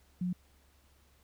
sine tone, 179.9 Hz, F#3, 48 cents flat, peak -30 dBFS, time 0.21-0.33 s, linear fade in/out 5 ms, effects added 69 Hz sine -64 dBFS peak until 1.23 s + pink hiss -68 dBFS RMS until 1.23 s

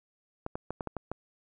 clicks, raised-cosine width 1 ms, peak -20 dBFS, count 7, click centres 0.464 / 0.555 / 0.706 / 0.808 / 0.873 / 0.967 / 1.116 s, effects none

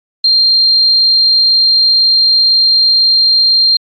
sine tone, 4186 Hz, C8, in tune, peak -6 dBFS, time 0.24-3.77 s, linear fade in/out 5 ms, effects AAC 48 kbps

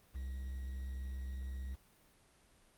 triangle tone with quantisation, 65.41 Hz, C2, in tune, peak -37 dBFS, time 0.14-1.76 s, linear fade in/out 20 ms, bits 10, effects pink hiss -67 dBFS RMS until 2.77 s + Opus 32 kbps

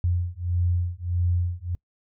sine beating tone pair, 87.2 / 88.8 Hz, F2 / F2, -2 / +29 cents, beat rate 1.6 Hz, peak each -25 dBFS, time 0.04-1.75 s, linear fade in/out 0 ms, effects noise-tail reverb RT60 0.1 s tail -25 dB re dry

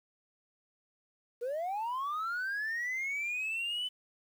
sine linear sweep, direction up, 459.8 to 3031 Hz, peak -30 dBFS, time 1.41-3.89 s, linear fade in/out 20 ms, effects tanh soft clip ceiling -31 dBFS + 10-bit

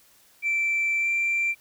sine tone with pitch glide, 2337 to 2356 Hz, D7 to D7, -9 to +5 cents, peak -20 dBFS, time 0.42-1.55 s, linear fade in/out 50 ms, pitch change +14 cents, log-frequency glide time 0.99-1.08 s, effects tanh soft clip ceiling -19 dBFS + white hiss -58 dBFS RMS until 1.6 s

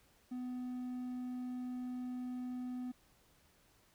triangle tone, 250 Hz, B3, 21 cents sharp, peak -37 dBFS, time 0.31-2.92 s, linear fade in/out 10 ms, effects pink hiss -69 dBFS RMS until 3.94 s

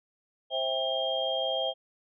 sine tone cluster, 528 / 654 / 795 / 3211 Hz, C5 / E5 / G5 / G7, +16 / -14 / +24 / +41 cents, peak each -32 / -32 / -36 / -31 dBFS, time 0.5-1.74 s, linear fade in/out 50 ms, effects none

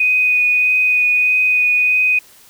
sine tone with vibrato, 2489 Hz, D#7, in tune, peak -11 dBFS, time 0-2.19 s, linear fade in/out 5 ms, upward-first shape sine, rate 1.6 Hz, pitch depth 10 cents each way, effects white hiss -46 dBFS RMS until 2.49 s

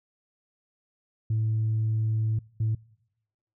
sine tone bursts at uneven times, 110 Hz, A2, in tune, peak -21 dBFS, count 2, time 1.3-2.39 / 2.6-2.75 s, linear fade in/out 5 ms, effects noise-tail reverb RT60 0.9 s tail -26 dB re dry + tanh soft clip ceiling -20 dBFS

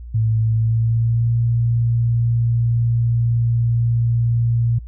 sine tone with pitch glide, 111.3 to 117.1 Hz, A2 to A#2, +20 to +8 cents, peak -14 dBFS, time 0.14-4.79 s, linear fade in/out 10 ms, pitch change +88 cents, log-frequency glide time 0.41-1.33 s, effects added 59 Hz sine -31 dBFS peak until 4.87 s

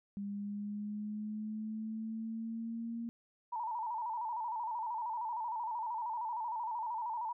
sine linear sweep, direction up, 200.5 to 233.1 Hz, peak -37 dBFS, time 0.17-3.09 s, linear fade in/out 0 ms
sine tone with vibrato, 920 Hz, A#5, 23 cents flat, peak -35 dBFS, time 3.52-7.33 s, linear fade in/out 10 ms, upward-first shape square, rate 13 Hz, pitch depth 77 cents each way
effects none

